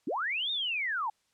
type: linear two-way sweep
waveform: sine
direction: up then down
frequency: 207.7 to 3729 to 806 Hz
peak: -29 dBFS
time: 0.07-1.1 s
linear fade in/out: 5 ms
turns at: 0.51 s
effects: white hiss -73 dBFS RMS until 1.33 s + low-pass 8000 Hz 12 dB/octave